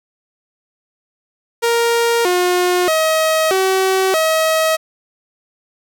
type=tone with pitch steps; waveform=sawtooth; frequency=467.3 / 358.9 / 635 / 379.9 / 638 Hz; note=A#4 / F4 / D#5 / F#4 / D#5; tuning=+4 / +47 / +35 / +46 / +43 cents; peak=-9 dBFS; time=1.62-4.77 s; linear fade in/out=20 ms; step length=630 ms; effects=none